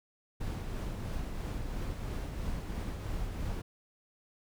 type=noise with tremolo; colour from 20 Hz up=brown; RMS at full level=-35 dBFS; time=0.4-3.62 s; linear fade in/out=10 ms; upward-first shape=triangle; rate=3 Hz; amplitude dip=35%; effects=none